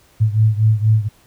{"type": "beating tone pair", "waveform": "sine", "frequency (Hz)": [107.7, 111.9], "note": ["A2", "A2"], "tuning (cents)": [-37, 30], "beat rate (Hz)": 4.2, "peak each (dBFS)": [-13, -16], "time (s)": [0.2, 1.09], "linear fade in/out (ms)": 20, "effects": ["pink hiss -53 dBFS RMS until 1.26 s"]}